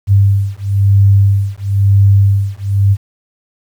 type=beating tone pair; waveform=sine; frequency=98.8 / 99.8 Hz; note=G2 / G2; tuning=+14 / +32 cents; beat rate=1 Hz; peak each=-10 dBFS; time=0.07-2.97 s; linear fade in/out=50 ms; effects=7-bit